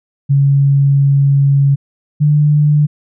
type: tone pair in turn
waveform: sine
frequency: 139.5 / 148.53 Hz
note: C#3 / D3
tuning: +11 / +20 cents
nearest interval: minor second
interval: 109 cents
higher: second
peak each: -7 dBFS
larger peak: neither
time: 0.29-1.76 / 2.2-2.87 s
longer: first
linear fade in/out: 20 ms
effects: none